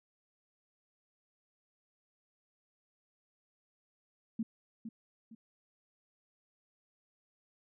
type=tone with echo; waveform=sine; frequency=225.2 Hz; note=A3; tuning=40 cents sharp; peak=-31 dBFS; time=4.39-4.43 s; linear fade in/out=5 ms; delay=460 ms; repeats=2; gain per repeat=-9 dB; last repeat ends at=5.35 s; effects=none